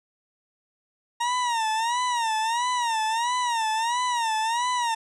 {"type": "tone with vibrato", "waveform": "40% pulse", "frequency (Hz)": 932.3, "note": "A#5", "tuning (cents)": 0, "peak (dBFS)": -22, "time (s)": [1.2, 4.95], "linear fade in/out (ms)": 10, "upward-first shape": "sine", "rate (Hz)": 1.5, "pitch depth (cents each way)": 120, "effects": ["resampled to 22050 Hz", "9-bit"]}